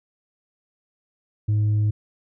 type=tone with tanh clipping; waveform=sine; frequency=105.7 Hz; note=G#2; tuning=31 cents sharp; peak=-18 dBFS; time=1.48-1.91 s; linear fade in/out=10 ms; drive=2 dB; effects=none